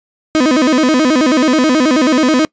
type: tone with vibrato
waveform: 35% pulse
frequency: 281.2 Hz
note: C#4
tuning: 25 cents sharp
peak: -7 dBFS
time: 0.35-2.45 s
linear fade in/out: 0 ms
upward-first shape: square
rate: 9.3 Hz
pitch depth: 190 cents each way
effects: noise-tail reverb RT60 0.1 s tail -25 dB re dry + resampled to 16000 Hz